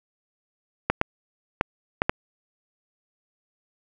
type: clicks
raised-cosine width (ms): 0.5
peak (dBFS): -4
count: 5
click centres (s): 0.9 / 1.014 / 1.611 / 2.019 / 2.095
effects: none